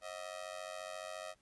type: tone with amplitude modulation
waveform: sawtooth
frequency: 631 Hz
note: D#5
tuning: 24 cents sharp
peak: -35 dBFS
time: 0.01-1.35 s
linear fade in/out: 50 ms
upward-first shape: sine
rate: 94.4 Hz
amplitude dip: 95%
effects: pink hiss -73 dBFS RMS until 1.41 s + resampled to 24000 Hz